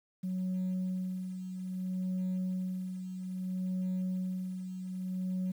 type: tone with tremolo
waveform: sine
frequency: 185 Hz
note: F#3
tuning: in tune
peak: -28 dBFS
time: 0.23-5.52 s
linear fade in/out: 10 ms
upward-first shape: sine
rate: 0.61 Hz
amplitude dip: 65%
effects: tanh soft clip ceiling -29 dBFS + 10-bit